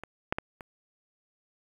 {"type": "clicks", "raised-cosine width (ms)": 0.5, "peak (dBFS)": [-24, -11, -15, -26], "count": 4, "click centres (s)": [0.036, 0.325, 0.385, 0.608], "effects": ["8-bit"]}